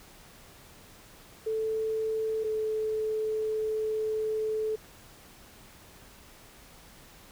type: tone pair in turn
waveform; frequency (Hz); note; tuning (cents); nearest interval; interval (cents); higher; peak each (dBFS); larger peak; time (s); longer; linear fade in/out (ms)
sine; 440 / 434.4; A4 / A4; 0 / -22; unison; 22; first; -27; neither; 1.46-2.44 / 2.44-4.76; second; 10
effects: pink hiss -53 dBFS RMS until 7.31 s